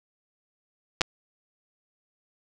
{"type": "clicks", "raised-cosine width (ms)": 0.2, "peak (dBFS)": -4, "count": 2, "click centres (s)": [1.01, 1.016], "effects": []}